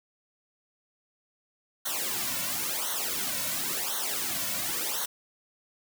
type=noise with flanger; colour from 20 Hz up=white; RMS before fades=-31 dBFS; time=1.85-5.06 s; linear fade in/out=10 ms; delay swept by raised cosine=0.4 to 2.5 ms; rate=0.95 Hz; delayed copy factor=-1; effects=none

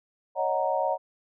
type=chord; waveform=sine; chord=D# minor seventh; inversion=third; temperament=equal; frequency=554.4 / 622.3 / 740 / 932.3 Hz; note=C#5 / D#5 / F#5 / A#5; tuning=0 / 0 / 0 / 0 cents; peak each=-29 dBFS; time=0.35-0.98 s; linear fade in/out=50 ms; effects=none

